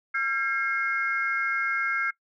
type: tone cluster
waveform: sine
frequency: 1366 / 1613 / 2147 Hz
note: F6 / G6 / C7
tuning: -39 / +49 / +44 cents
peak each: -28 dBFS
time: 0.14-2.11 s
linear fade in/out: 10 ms
effects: noise-tail reverb RT60 0.1 s tail -21 dB re dry + tanh soft clip ceiling -14 dBFS